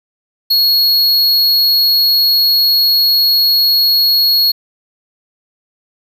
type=tone; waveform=square; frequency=4326 Hz; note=C#8; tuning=43 cents flat; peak=-9 dBFS; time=0.5-4.52 s; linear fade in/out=10 ms; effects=8-bit